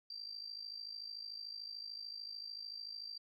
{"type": "tone with amplitude modulation", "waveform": "sine", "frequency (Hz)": 4699, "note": "D8", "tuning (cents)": 0, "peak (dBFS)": -40, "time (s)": [0.1, 3.18], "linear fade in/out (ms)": 5, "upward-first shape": "sine", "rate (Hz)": 53.5, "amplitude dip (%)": 80, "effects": ["tanh soft clip ceiling -36 dBFS"]}